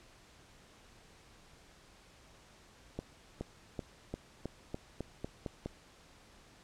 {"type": "accelerating click train", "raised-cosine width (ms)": 2, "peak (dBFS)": -24, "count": 10, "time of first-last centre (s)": [2.99, 5.66], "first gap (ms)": 420, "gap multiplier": 0.91, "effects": ["pink hiss -60 dBFS RMS until 6.63 s", "low-pass 8000 Hz 12 dB/octave"]}